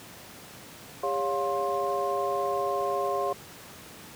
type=tone cluster; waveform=sine; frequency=402.6 / 559 / 707 / 1059 Hz; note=G4 / C#5 / F5 / C6; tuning=+46 / +14 / +21 / +21 cents; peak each=-31 dBFS; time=1.03-3.33 s; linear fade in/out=5 ms; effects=pink hiss -46 dBFS RMS until 4.15 s + high-pass 100 Hz 12 dB/octave